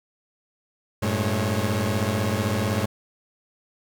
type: tone cluster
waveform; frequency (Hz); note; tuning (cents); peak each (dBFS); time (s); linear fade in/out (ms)
sawtooth; 96.8 / 112.7 / 212 / 546; G2 / A2 / G#3 / C#5; -21 / +42 / +36 / -26; -22 / -23 / -24 / -28; 1.02-2.86; 10
effects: none